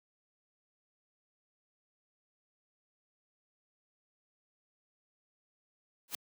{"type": "noise with exponential growth", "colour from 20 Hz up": "white", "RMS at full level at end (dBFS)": -32, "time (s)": [6.08, 6.15], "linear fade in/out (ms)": 1, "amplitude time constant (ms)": 15, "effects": ["high-pass 150 Hz 12 dB/octave"]}